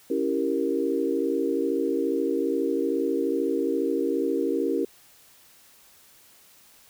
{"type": "chord", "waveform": "sine", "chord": "C# diminished seventh", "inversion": "none", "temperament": "equal", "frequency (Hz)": [277.2, 329.6, 392, 466.2], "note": ["C#4", "E4", "G4", "Bb4"], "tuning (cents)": [0, 0, 0, 0], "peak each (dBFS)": -28, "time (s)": [0.1, 4.85], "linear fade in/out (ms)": 5, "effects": ["white hiss -55 dBFS RMS until 6.89 s"]}